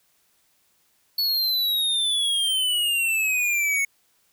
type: exponential sweep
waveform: square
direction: down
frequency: 4435 to 2200 Hz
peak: -21 dBFS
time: 1.18-3.85 s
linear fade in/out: 5 ms
effects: white hiss -65 dBFS RMS until 4.32 s